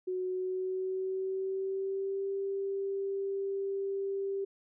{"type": "tone with pitch glide", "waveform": "sine", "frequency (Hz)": [368.6, 392.8], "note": ["F#4", "G4"], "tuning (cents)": [-7, 4], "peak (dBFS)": -31, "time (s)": [0.07, 4.45], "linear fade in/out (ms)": 10, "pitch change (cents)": 111, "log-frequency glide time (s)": [0.26, 2.29], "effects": []}